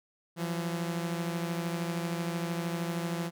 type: beating tone pair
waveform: sawtooth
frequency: 168.7 / 181.7 Hz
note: E3 / F#3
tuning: +40 / -31 cents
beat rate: 13 Hz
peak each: -28 / -34 dBFS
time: 0.36-3.31 s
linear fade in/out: 50 ms
effects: none